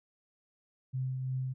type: tone with tremolo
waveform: sine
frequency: 130 Hz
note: C3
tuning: 11 cents flat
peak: -30 dBFS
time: 0.93-1.54 s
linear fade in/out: 20 ms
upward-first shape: triangle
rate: 2.9 Hz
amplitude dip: 35%
effects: none